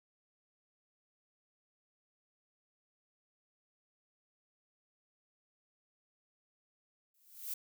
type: noise with exponential growth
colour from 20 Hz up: violet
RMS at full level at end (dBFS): -36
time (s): 7.14-7.54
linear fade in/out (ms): 5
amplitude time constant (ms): 85
effects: none